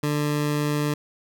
20% pulse tone, 148 Hz, D3, 14 cents sharp, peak -17 dBFS, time 0.03-0.94 s, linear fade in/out 5 ms, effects none

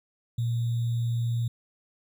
sine tone with sample-and-hold, 117.3 Hz, A#2, 11 cents sharp, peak -24 dBFS, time 0.38-1.48 s, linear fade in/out 5 ms, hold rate 3675 Hz, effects none

